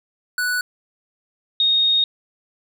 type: tone pair in turn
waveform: square / sine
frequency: 1480 / 3719 Hz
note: F#6 / A#7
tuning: 0 / -5 cents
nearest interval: octave + major third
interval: 1595 cents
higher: second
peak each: -20 / -14 dBFS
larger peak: second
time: 0.38-0.61 / 1.6-2.04 s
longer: second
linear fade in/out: 2 ms
effects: none